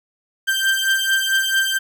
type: beating tone pair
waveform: 30% pulse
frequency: 1568 / 1572.5 Hz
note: G6 / G6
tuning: 0 / +5 cents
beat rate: 4.5 Hz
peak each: -16 / -18 dBFS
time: 0.47-1.79 s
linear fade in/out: 20 ms
effects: none